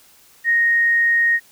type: tone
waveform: sine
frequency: 1864.7 Hz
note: A#6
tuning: in tune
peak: -13 dBFS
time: 0.44-1.4 s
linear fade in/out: 50 ms
effects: white hiss -51 dBFS RMS until 1.51 s